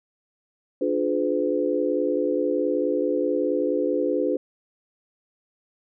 sine chord, D diminished seventh, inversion none, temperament just, 293.7 / 352.4 / 422.9 / 507.5 Hz, D4 / F4 / Ab4 / Cb5, 0 / +16 / +31 / +47 cents, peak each -26 / -27 / -27 / -25 dBFS, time 0.81-4.37 s, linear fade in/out 5 ms, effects none

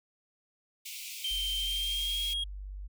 pink high-pass noise, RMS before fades -42 dBFS, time 0.85-2.34 s, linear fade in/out 10 ms, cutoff 2200 Hz, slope 96 dB/octave
triangle tone with pitch glide, 3133 to 3272 Hz, G7 to G#7, -2 to -26 cents, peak -29 dBFS, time 1.24-2.44 s, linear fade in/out 5 ms, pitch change +76 cents, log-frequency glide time 1.57-2.21 s
sine tone, 48.73 Hz, G1, 10 cents flat, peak -38 dBFS, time 1.3-2.88 s, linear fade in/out 20 ms
effects none

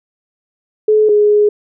sine tone pair in turn, 428.5 / 417.3 Hz, A4 / G#4, -46 / +8 cents, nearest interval unison, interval 46 cents, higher first, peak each -7 / -7 dBFS, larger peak neither, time 0.88-1.09 / 1.09-1.49 s, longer second, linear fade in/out 5 ms, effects none

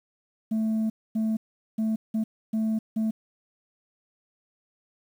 sine tone bursts at uneven times, 220 Hz, A3, in tune, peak -20 dBFS, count 6, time 0.51-0.9 / 1.15-1.37 / 1.78-1.96 / 2.14-2.24 / 2.53-2.79 / 2.96-3.11 s, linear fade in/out 10 ms, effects tanh soft clip ceiling -22 dBFS + 9-bit

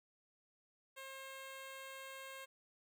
10% pulse tone, 535 Hz, C5, 38 cents sharp, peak -40 dBFS, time 0.96-2.46 s, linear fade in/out 20 ms, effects none

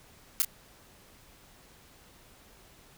blue noise with echo, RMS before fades -24 dBFS, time 0.4-0.42 s, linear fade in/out 0 ms, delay 28 ms, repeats 1, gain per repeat -8 dB, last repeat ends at 0.448 s, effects pink hiss -57 dBFS RMS until 2.97 s

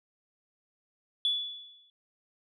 sine tone with exponential decay, 3433 Hz, A7, 43 cents flat, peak -22 dBFS, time 1.25-1.9 s, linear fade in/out 1 ms, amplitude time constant 140 ms, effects tanh soft clip ceiling -18 dBFS

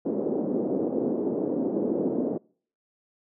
pink band-pass noise, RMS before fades -27 dBFS, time 0.05-2.38 s, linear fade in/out 10 ms, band 240 to 480 Hz, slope 24 dB/octave, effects noise-tail reverb RT60 0.5 s tail -26 dB re dry

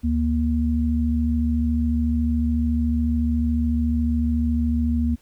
sine tone pair together, 74.16 / 236.4 Hz, D2 / A#3, +17 / +24 cents, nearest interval octave + minor sixth, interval 2007 cents, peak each -21 dBFS, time 0.03-5.16 s, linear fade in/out 20 ms, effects pink hiss -59 dBFS RMS until 5.21 s

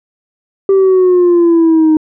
sine exponential sweep, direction down, 392 to 309.3 Hz, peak -3 dBFS, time 0.69-1.97 s, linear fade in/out 2 ms, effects tanh soft clip ceiling -4 dBFS

